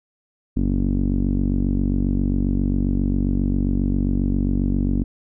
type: tone with low-pass filter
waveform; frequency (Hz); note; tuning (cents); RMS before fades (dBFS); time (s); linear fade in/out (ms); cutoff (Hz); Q
sawtooth; 47.45; F#1; +44; -20; 0.56-5.04; 10; 260; 4.8
effects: none